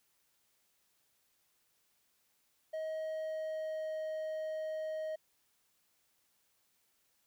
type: tone with pitch glide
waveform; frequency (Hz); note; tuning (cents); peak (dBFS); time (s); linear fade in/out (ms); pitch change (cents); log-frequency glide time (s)
triangle; 632 to 627.3; D#5 to D#5; +27 to +14; -34; 2.73-5.16; 10; -13; 2.92-3.98
effects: white hiss -75 dBFS RMS until 7.26 s